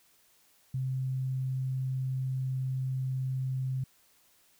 sine tone, 130.81 Hz, C3, in tune, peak -29 dBFS, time 0.74-3.84 s, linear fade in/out 5 ms, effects white hiss -65 dBFS RMS until 4.59 s

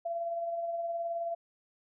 sine tone with tremolo, 678 Hz, E5, 49 cents sharp, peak -30 dBFS, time 0.05-1.35 s, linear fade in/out 10 ms, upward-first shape sine, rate 19 Hz, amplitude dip 35%, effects none

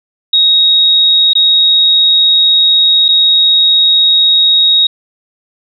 sine tone with dropouts, 3772 Hz, A#7, 20 cents sharp, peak -5 dBFS, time 0.33-4.87 s, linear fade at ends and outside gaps 5 ms, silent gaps 1.334-1.352 / 3.083-3.087 s, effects none

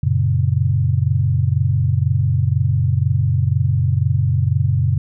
sine chord, F# major, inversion none, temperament equal, 92.5 / 116.54 / 138.59 Hz, F#2 / A#2 / C#3, 0 / 0 / 0 cents, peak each -18 dBFS, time 0.03-4.98 s, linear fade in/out 5 ms, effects none

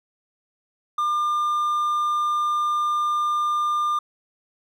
triangle tone, 1200 Hz, D6, 37 cents sharp, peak -18 dBFS, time 0.98-3.99 s, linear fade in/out 5 ms, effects none

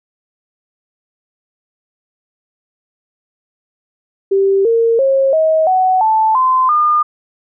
sine tone with pitch steps, 390.8 / 459.4 / 540.1 / 634.9 / 746.3 / 877.3 / 1031.3 / 1212.4 Hz, G4 / A#4 / C#5 / D#5 / F#5 / A5 / C6 / D#6, -5 / -25 / -45 / +35 / +15 / -5 / -25 / -45 cents, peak -9 dBFS, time 4.31-7.03 s, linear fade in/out 10 ms, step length 340 ms, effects none

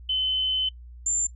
sine tone pair in turn, 3046 / 7245 Hz, F#7 / A8, +50 / +50 cents, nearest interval octave + minor third, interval 1500 cents, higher second, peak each -22 dBFS, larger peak neither, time 0.09-0.69 / 1.06-1.27 s, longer first, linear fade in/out 5 ms, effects noise-tail reverb RT60 0.1 s tail -21 dB re dry + added 60 Hz sine -41 dBFS peak until 1.35 s

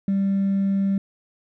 triangle tone with hard clipping, 196 Hz, G3, in tune, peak -18 dBFS, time 0.08-0.98 s, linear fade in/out 2 ms, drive 2 dB, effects none

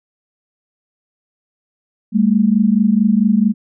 sine tone pair together, 200 / 224.5 Hz, G3 / A3, +35 / +35 cents, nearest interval major second, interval 200 cents, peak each -13 dBFS, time 2.12-3.54 s, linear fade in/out 50 ms, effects none

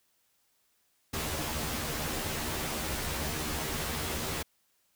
pink noise with comb filter, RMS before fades -34 dBFS, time 1.13-4.43 s, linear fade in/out 10 ms, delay 13 ms, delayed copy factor +0.85, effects white hiss -72 dBFS RMS until 4.95 s

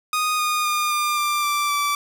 sawtooth tone with pitch steps, 1240 / 1226.5 / 1213.1 / 1199.8 / 1186.7 / 1173.8 / 1161 Hz, D#6 / D#6 / D#6 / D6 / D6 / D6 / D6, -6 / -25 / -44 / +37 / +18 / -1 / -20 cents, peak -16 dBFS, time 0.13-1.95 s, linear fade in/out 2 ms, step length 260 ms, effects none

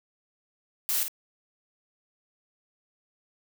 blue noise with echo, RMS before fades -27 dBFS, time 0.89-1.03 s, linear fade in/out 0 ms, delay 51 ms, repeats 1, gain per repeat -7 dB, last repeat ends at 1.081 s, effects none

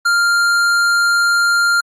sine tone with hard clipping, 1396.9 Hz, F6, in tune, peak -13 dBFS, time 0.05-1.81 s, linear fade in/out 10 ms, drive 12 dB, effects Opus 48 kbps

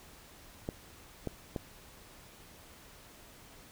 clicks, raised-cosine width 2 ms, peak -21 dBFS, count 3, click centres 0.689 / 1.273 / 1.562 s, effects pink hiss -55 dBFS RMS until 3.71 s

